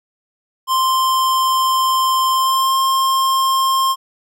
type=tone with pitch glide; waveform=square; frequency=1046.5 to 1062.3 Hz; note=C6 to C6; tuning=0 to +26 cents; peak=-14 dBFS; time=0.67-3.96 s; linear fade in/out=50 ms; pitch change=+26 cents; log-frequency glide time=2.32-2.77 s; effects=none